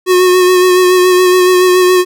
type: tone with vibrato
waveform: square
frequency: 365 Hz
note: F#4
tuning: 24 cents flat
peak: -6 dBFS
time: 0.06-2.05 s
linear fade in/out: 50 ms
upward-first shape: sine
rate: 7.1 Hz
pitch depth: 23 cents each way
effects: none